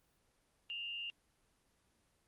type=tone with frequency modulation; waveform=sine; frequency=2800 Hz; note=F7; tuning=4 cents sharp; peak=-40 dBFS; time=0.7-1.1 s; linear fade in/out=0 ms; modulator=155 Hz; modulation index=0.45; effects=pink hiss -75 dBFS RMS until 2.27 s + Opus 24 kbps